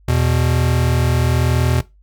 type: tone pair together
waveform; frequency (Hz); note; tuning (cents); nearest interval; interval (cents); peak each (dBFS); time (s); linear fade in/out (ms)
square; 82.41 / 123.47; E2 / B2; 0 / 0; perfect fifth; 700; -18 / -17; 0.08-1.81; 5
effects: noise-tail reverb RT60 0.2 s tail -18 dB re dry + added 49 Hz sine -47 dBFS peak until 2.02 s